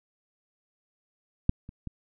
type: clicks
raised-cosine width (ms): 5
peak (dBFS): -8 / -29 / -23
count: 3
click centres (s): 1.494 / 1.691 / 1.873
effects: none